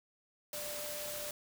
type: tone in noise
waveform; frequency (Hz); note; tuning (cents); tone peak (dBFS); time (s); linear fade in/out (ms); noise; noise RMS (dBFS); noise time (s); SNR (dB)
sine; 592; D5; +14; -44; 0.53-1.31; 2; white; -42; 0.53-1.31; -5
effects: none